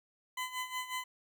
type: tone with tremolo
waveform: 20% pulse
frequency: 1013 Hz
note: B5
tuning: 44 cents sharp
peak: -29 dBFS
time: 0.37-1.04 s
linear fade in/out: 5 ms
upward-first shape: sine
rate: 5.5 Hz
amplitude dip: 75%
effects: none